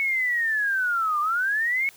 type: linear two-way sweep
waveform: sine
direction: down then up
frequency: 2217 to 1174.7 to 2217 Hz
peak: -21 dBFS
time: 0-1.89 s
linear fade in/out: 0 ms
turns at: 1.2 s
effects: white hiss -51 dBFS RMS until 1.96 s